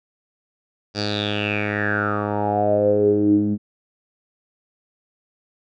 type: tone with low-pass filter sweep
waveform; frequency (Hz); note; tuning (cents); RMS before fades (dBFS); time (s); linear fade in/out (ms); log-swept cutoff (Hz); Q
10% pulse; 103.83; G#2; 0; -20; 0.94-3.58; 50; 5000 to 230; 8.3
effects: none